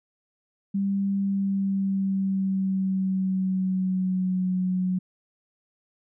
sine tone with pitch glide, 197.3 to 184.09 Hz, G3 to F#3, +11 to -9 cents, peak -22 dBFS, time 0.74-4.99 s, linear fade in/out 10 ms, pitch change -120 cents, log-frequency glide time 1.18-4.5 s, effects none

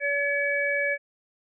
harmonic tone, 569 Hz, C#5, 45 cents sharp, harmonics 1 / 3 / 4, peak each -28 / -27 / -27 dBFS, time 0-0.98 s, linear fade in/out 50 ms, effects none

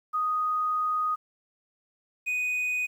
sine / triangle tone pair in turn, 1244.5 / 2489 Hz, D#6 / D#7, 0 / 0 cents, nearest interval octave, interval 1200 cents, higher second, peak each -24 dBFS, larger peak neither, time 0.13-1.16 / 2.26-2.87 s, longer first, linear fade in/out 20 ms, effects 10-bit

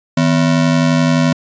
square ring-modulated tone, 205.1 Hz, G#3, 21 cents flat, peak -8 dBFS, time 0.17-1.33 s, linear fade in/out 5 ms, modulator 45.8 Hz, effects resampled to 16000 Hz

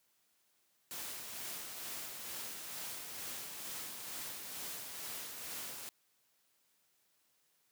white noise with tremolo, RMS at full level -43 dBFS, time 0.91-5.89 s, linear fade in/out 0 ms, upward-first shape sine, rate 2.2 Hz, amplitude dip 35%, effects white hiss -75 dBFS RMS until 7.71 s + high-pass 100 Hz 12 dB/octave

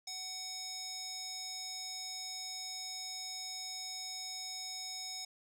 square tone with band-pass filter, 750 Hz, F#5, 23 cents sharp, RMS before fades -43 dBFS, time 0.07-5.25 s, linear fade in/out 5 ms, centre 5700 Hz, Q 3.2, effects none

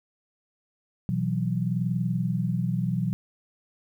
sine chord, B suspended fourth, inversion none, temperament just, 123.47 / 164.63 / 185.21 Hz, B2 / E3 / F#3, 0 / -2 / +2 cents, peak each -28 dBFS, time 1.09-3.13 s, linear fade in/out 0 ms, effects 10-bit

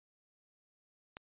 click, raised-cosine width 0.3 ms, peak -28 dBFS, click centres 1.169 s, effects resampled to 8000 Hz

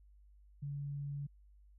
sine tone, 142.4 Hz, C#3, 47 cents sharp, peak -38 dBFS, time 0.62-1.27 s, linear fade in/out 10 ms, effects added 50 Hz sine -59 dBFS peak until 1.78 s

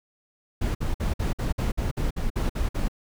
brown noise bursts, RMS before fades -25 dBFS, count 12, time 0.61-2.884 s, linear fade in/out 10 ms, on 140 ms, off 54 ms, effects none

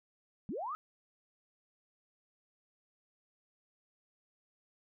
sine linear sweep, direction up, 160 to 1318.5 Hz, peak -36 dBFS, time 0.49-0.75 s, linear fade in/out 0 ms, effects none

